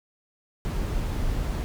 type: noise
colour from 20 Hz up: brown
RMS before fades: -27 dBFS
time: 0.65-1.64 s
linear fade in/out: 0 ms
effects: none